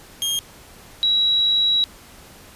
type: tone pair in turn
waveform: sawtooth / sine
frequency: 3230 / 3883 Hz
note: G#7 / B7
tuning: -49 / -30 cents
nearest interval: minor third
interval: 319 cents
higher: second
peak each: -17 / -15 dBFS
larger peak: second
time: 0.22-0.39 / 1.03-1.84 s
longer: second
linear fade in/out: 0 ms
effects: pink hiss -45 dBFS RMS until 2.55 s + resampled to 32000 Hz